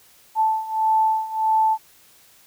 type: beating tone pair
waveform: sine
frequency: 877 / 878.6 Hz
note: A5 / A5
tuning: -6 / -3 cents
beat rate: 1.6 Hz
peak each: -22 / -19 dBFS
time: 0.35-1.78 s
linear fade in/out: 50 ms
effects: white hiss -53 dBFS RMS until 2.46 s